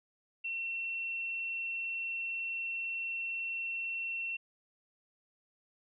sine tone, 2711 Hz, E7, 48 cents sharp, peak -34 dBFS, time 0.44-4.37 s, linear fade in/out 10 ms, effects none

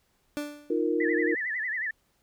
30% pulse tone with exponential decay, 293.7 Hz, D4, in tune, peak -25 dBFS, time 0.37-0.83 s, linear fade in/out 0 ms, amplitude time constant 100 ms
sine chord, Eb suspended second, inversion none, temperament equal, 311.1 / 349.2 / 466.2 Hz, Eb4 / F4 / Bb4, 0 / 0 / 0 cents, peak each -28 dBFS, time 0.7-1.35 s, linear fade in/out 5 ms
sine tone with vibrato, 1864.7 Hz, A#6, in tune, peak -28 dBFS, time 1-1.91 s, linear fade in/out 5 ms, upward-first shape sine, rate 11 Hz, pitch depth 150 cents each way
effects pink hiss -70 dBFS RMS until 2.22 s

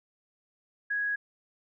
sine tone, 1661.2 Hz, G#6, in tune, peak -27 dBFS, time 0.9-1.16 s, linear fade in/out 10 ms, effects none

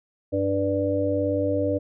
harmonic tone, 98 Hz, G2, in tune, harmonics 1 / 3 / 5 / 6, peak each -29 / -26 / -26 / -26 dBFS, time 0.32-1.79 s, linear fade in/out 20 ms, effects none

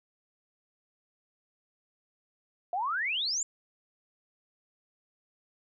sine exponential sweep, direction up, 678 to 7459 Hz, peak -28 dBFS, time 2.73-3.43 s, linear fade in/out 2 ms, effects none

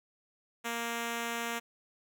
5% pulse tone, 233.4 Hz, A#3, 2 cents sharp, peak -22 dBFS, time 0.64-1.6 s, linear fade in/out 20 ms, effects none

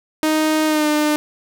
sawtooth tone with pitch glide, 311.1 to 301 Hz, D#4 to D4, 0 to +43 cents, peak -11 dBFS, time 0.23-1.16 s, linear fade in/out 0 ms, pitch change -57 cents, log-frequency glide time 0.66-0.87 s, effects none

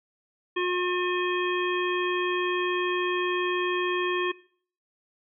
harmonic tone, 359.3 Hz, F4, 49 cents sharp, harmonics 1 / 3 / 5 / 7 / 9, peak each -26 / -31 / -33 / -34 / -36 dBFS, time 0.56-4.32 s, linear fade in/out 10 ms, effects noise-tail reverb RT60 0.5 s tail -20 dB re dry

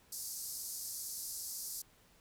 white band-pass noise, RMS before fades -43 dBFS, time 0.12-1.82 s, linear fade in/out 5 ms, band 4600 to 14000 Hz, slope 48 dB/octave, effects pink hiss -66 dBFS RMS until 2.2 s

